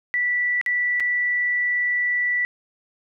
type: tone with dropouts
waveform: sine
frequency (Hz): 1963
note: B6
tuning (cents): -11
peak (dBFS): -19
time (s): 0.14-2.45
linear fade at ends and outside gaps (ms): 0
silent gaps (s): 0.613-0.662 / 0.999-1.004
effects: none